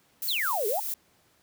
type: noise with tremolo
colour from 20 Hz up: violet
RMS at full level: -31 dBFS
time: 0.22-0.94 s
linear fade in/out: 2 ms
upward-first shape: triangle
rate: 4.7 Hz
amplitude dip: 40%
type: exponential two-way sweep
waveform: sine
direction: down then up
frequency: 4534 to 392 to 885 Hz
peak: -26 dBFS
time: 0.28-0.8 s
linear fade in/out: 5 ms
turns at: 0.67 s
effects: pink hiss -64 dBFS RMS until 1.42 s + high-pass 100 Hz 12 dB/octave